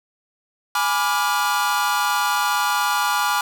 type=chord; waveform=45% pulse; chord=G# diminished seventh; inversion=none; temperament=equal with one note detuned; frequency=830.6 / 987.8 / 1174.7 / 1416.4 Hz; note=G#5 / B5 / D6 / F6; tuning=0 / 0 / 0 / +24 cents; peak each=-24 dBFS; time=0.75-3.41 s; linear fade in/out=2 ms; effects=none